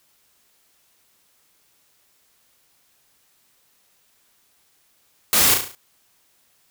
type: noise with echo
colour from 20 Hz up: white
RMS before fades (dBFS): -17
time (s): 5.33-5.54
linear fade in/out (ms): 0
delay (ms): 35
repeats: 6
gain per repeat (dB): -5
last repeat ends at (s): 5.75
effects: white hiss -62 dBFS RMS until 6.7 s